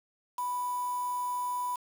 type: tone with quantisation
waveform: sine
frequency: 987.8 Hz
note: B5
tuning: in tune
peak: -30 dBFS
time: 0.38-1.76 s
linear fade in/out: 5 ms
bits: 7
effects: none